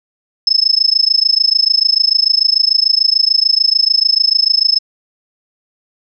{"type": "tone with amplitude modulation", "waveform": "sine", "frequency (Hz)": 5220, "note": "E8", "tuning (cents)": -18, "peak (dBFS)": -5, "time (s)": [0.47, 4.79], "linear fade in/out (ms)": 2, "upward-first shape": "sine", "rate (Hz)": 26.8, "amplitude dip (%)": 100, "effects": []}